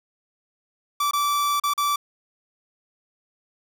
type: tone with dropouts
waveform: 45% pulse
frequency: 1161 Hz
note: D6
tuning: 20 cents flat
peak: -20 dBFS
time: 1-1.96 s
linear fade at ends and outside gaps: 5 ms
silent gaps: 1.111-1.133 / 1.599-1.636 / 1.737-1.777 s
effects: none